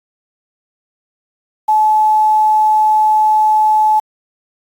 sine tone with quantisation, 860 Hz, A5, 40 cents flat, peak -8 dBFS, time 1.68-4 s, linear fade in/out 10 ms, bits 6, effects AAC 64 kbps

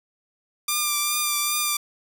5% pulse tone with vibrato, 1189 Hz, D6, 21 cents sharp, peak -10 dBFS, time 0.68-1.77 s, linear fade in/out 5 ms, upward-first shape triangle, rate 2.5 Hz, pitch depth 27 cents each way, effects none

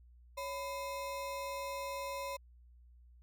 square ring-modulated tone, 779 Hz, G5, 11 cents flat, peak -36 dBFS, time 0.37-2.37 s, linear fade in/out 10 ms, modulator 223 Hz, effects added 60 Hz sine -57 dBFS peak until 3.22 s

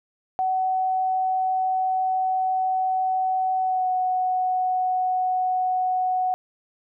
sine tone with pitch glide, 751 to 739.8 Hz, F#5 to F#5, +26 to 0 cents, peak -20 dBFS, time 0.39-6.34 s, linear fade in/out 0 ms, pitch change -26 cents, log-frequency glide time 3.62-3.87 s, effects none

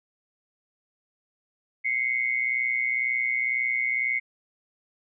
sine tone pair together, 2076 / 2198 Hz, C7 / C#7, -14 / -15 cents, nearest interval minor second, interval 99 cents, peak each -26 dBFS, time 1.84-4.2 s, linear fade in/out 20 ms, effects none

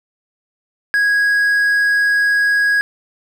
triangle tone, 1654 Hz, G#6, 8 cents flat, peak -10 dBFS, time 0.94-2.81 s, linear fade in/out 0 ms, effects none

